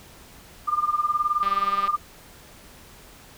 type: tone with tremolo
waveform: sine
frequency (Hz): 1203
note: D6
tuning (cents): +41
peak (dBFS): -17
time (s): 0.67-1.97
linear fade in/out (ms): 20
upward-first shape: sine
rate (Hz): 19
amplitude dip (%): 85
type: click train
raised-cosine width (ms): 0.3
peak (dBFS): -19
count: 89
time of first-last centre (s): 1.43-1.877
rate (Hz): 197
effects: pink hiss -48 dBFS RMS until 3.37 s